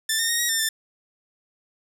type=tone with pitch steps; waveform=10% pulse; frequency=1770 / 1829 / 1863 / 1898 / 1800 / 1776 Hz; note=A6 / A#6 / A#6 / A#6 / A6 / A6; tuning=+10 / -33 / -2 / +31 / +39 / +16 cents; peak=-12 dBFS; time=0.09-0.69 s; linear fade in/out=5 ms; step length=100 ms; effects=none